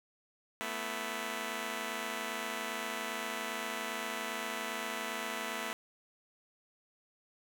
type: chord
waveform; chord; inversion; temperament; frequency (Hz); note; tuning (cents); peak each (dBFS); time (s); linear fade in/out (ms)
5% pulse; A suspended second; none; just; 220 / 247.5 / 330; A3 / B3 / E4; 0 / +4 / +2; -29 / -30 / -33; 0.61-5.73; 0
effects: none